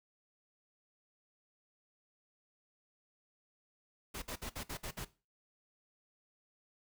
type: noise bursts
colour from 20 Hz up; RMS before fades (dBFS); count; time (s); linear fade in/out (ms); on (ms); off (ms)
pink; -42; 7; 4.14-5.05; 10; 82; 56
effects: noise-tail reverb RT60 0.3 s tail -17 dB re dry